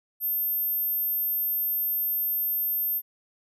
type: tone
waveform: sine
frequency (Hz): 13290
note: G#9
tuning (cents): 0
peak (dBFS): -24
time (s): 0.2-3.02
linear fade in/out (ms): 50
effects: none